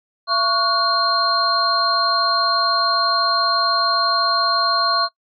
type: tone cluster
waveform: sine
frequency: 679 / 1115 / 1450 / 4184 Hz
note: F5 / C#6 / F#6 / C8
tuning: -49 / +10 / -35 / -1 cents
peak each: -25 / -18 / -26 / -19 dBFS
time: 0.27-5.09 s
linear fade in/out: 50 ms
effects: noise-tail reverb RT60 0.1 s tail -21 dB re dry